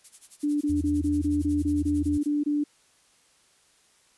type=noise with tremolo; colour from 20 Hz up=violet; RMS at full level=-41 dBFS; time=0.04-2.3 s; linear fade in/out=5 ms; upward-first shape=sine; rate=11 Hz; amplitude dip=100%
type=tone bursts; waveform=sine; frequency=293.7 Hz; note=D4; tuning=in tune; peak=-22 dBFS; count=11; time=0.43-2.64 s; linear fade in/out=10 ms; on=180 ms; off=23 ms
type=tone; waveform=sine; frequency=82.41 Hz; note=E2; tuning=in tune; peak=-29 dBFS; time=0.69-2.18 s; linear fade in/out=10 ms
effects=white hiss -62 dBFS RMS until 4.17 s + resampled to 24000 Hz